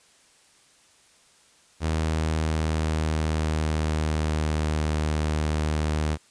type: tone with pitch glide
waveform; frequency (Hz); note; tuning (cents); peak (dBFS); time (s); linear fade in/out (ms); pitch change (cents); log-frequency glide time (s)
sawtooth; 79.2 to 76.77; D#2 to D#2; +31 to -23; -19; 1.8-6.18; 50; -54; 2-4.98
effects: white hiss -58 dBFS RMS until 6.3 s + resampled to 22050 Hz